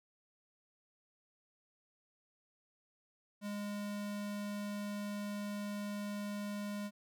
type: tone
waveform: square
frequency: 205.3 Hz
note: G#3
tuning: 20 cents flat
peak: -39 dBFS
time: 3.41-6.91 s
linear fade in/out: 50 ms
effects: none